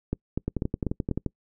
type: two click trains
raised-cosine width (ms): 3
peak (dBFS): -14 / -13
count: 10 / 5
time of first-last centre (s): 0.48-1.263 / 0.13-1.113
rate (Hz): 11.5 / 4.07
effects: noise-tail reverb RT60 0.1 s tail -26 dB re dry